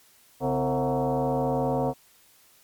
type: tone with frequency modulation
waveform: sine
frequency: 138.59 Hz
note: C#3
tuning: in tune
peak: -22 dBFS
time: 0.4-1.94 s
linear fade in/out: 50 ms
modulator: 198 Hz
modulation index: 3.6
effects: white hiss -58 dBFS RMS until 2.63 s + MP3 96 kbps